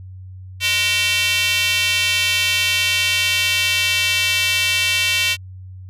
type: tone with high-pass filter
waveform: square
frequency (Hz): 207.7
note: G#3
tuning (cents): 0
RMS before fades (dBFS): -18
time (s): 0.6-5.37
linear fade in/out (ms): 50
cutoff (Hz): 2700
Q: 3.1
effects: added 93 Hz sine -33 dBFS peak until 5.89 s + resampled to 32000 Hz